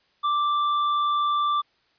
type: tone with hard clipping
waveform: triangle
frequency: 1174.7 Hz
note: D6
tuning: in tune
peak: -22 dBFS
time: 0.23-1.62 s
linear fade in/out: 20 ms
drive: 10 dB
effects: white hiss -65 dBFS RMS until 1.98 s + resampled to 11025 Hz